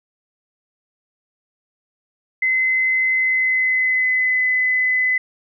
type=tone with pitch glide; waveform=sine; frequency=2048 to 2016 Hz; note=C7 to B6; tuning=-38 to +35 cents; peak=-15 dBFS; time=2.42-5.18 s; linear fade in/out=5 ms; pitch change=-27 cents; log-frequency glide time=3.15-4.45 s; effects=none